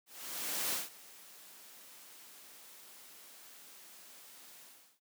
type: noise with ADSR envelope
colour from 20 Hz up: white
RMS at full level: -34 dBFS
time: 0.06-5 s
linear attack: 660 ms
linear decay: 170 ms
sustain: -21 dB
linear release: 380 ms
effects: high-pass 200 Hz 12 dB/octave